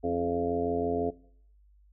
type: harmonic tone with a mistuned harmonic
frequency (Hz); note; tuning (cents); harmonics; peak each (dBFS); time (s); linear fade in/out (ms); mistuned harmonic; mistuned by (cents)
86; F2; -26; 1 / 2 / 3 / 4 / 5 / 6 / 7 / 8; -39 / -42 / -32 / -39 / -30 / -40 / -40 / -34; 0.03-1.11; 20; 3; +44
effects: noise-tail reverb RT60 0.6 s tail -19 dB re dry + added 50 Hz sine -57 dBFS peak until 1.92 s